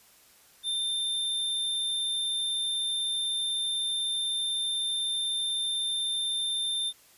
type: tone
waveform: square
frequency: 3588 Hz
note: A7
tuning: 33 cents sharp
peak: -28 dBFS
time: 0.63-6.93 s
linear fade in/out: 50 ms
effects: white hiss -58 dBFS RMS until 7.17 s + resampled to 32000 Hz